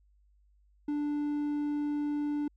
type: tone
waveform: triangle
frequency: 293.7 Hz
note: D4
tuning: in tune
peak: -27 dBFS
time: 0.88-2.48 s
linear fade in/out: 5 ms
effects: added 50 Hz sine -62 dBFS peak until 2.56 s